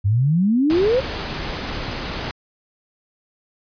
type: exponential sweep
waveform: sine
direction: up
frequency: 94.4 to 546 Hz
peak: -14 dBFS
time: 0.04-1.01 s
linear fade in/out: 20 ms
type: noise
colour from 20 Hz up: pink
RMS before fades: -27 dBFS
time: 0.7-2.31 s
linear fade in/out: 0 ms
effects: resampled to 11025 Hz